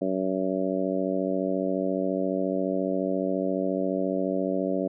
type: harmonic tone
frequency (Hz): 94.4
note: F#2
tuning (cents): +35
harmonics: 2 / 3 / 4 / 5 / 6 / 7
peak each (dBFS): -31 / -29 / -32 / -34 / -30 / -34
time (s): 0.01-4.88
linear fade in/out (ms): 10
effects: none